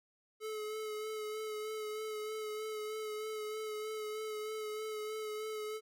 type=tone with vibrato; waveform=square; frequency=430.4 Hz; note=A4; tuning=38 cents flat; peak=-39 dBFS; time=0.4-5.81 s; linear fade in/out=50 ms; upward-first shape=sine; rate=3.2 Hz; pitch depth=21 cents each way; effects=none